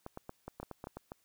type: clicks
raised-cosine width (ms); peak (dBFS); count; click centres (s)
1; -28; 11; 0.064 / 0.174 / 0.294 / 0.48 / 0.6 / 0.63 / 0.713 / 0.841 / 0.871 / 0.97 / 1.119
effects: white hiss -73 dBFS RMS until 1.24 s